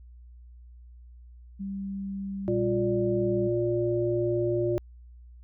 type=tone; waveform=sine; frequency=196 Hz; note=G3; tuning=in tune; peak=-31 dBFS; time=1.59-3.49 s; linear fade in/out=20 ms
type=harmonic tone; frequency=117.8 Hz; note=A#2; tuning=19 cents sharp; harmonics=1 / 3 / 5; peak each=-31 / -25 / -31 dBFS; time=2.48-4.78 s; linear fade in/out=0 ms
effects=added 60 Hz sine -46 dBFS peak until 5.43 s